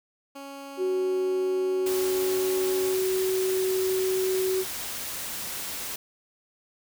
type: tone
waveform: 15% pulse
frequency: 277.2 Hz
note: C#4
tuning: in tune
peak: -32 dBFS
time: 0.35-2.94 s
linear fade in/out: 10 ms
type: tone with pitch glide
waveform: sine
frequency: 371.9 to 375.8 Hz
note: F#4 to F#4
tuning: +9 to +27 cents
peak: -23 dBFS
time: 0.77-4.65 s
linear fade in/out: 50 ms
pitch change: +18 cents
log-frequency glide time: 1.13-3.25 s
type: noise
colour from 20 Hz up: white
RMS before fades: -34 dBFS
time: 1.86-5.96 s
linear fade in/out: 5 ms
effects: none